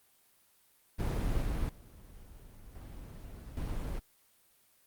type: noise with level steps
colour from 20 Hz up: brown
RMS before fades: -31 / -33 / -52 / -46 / -36 dBFS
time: 0.98-4 s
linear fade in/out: 20 ms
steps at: 1.42 / 1.69 / 2.75 / 3.57 s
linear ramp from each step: 2 ms
effects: white hiss -67 dBFS RMS until 4.86 s + Opus 32 kbps